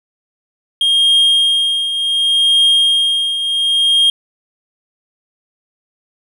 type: tone with tremolo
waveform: triangle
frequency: 3230 Hz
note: G#7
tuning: 49 cents flat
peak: -6 dBFS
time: 0.81-4.1 s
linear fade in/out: 2 ms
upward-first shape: triangle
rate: 0.68 Hz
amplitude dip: 65%
effects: none